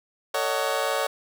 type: chord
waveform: 25% pulse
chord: D# half-diminished seventh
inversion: second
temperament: just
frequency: 448 / 560 / 622.3 / 746.7 Hz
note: A4 / C#5 / D#5 / F#5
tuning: +31 / +18 / 0 / +16 cents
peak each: -27 / -23 / -27 / -27 dBFS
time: 0.34-1.07 s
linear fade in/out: 5 ms
effects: none